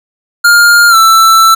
square tone with pitch glide, 1409 to 1329.9 Hz, F6 to E6, +15 to +15 cents, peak -3 dBFS, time 0.44-1.55 s, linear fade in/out 10 ms, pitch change -100 cents, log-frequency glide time 0.89-0.96 s, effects none

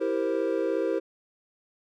triangle chord, C dominant seventh, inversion first, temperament equal, 329.6 / 392 / 466.2 / 523.3 Hz, E4 / G4 / Bb4 / C5, 0 / 0 / 0 / 0 cents, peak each -28 dBFS, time 0-1 s, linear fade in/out 20 ms, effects none

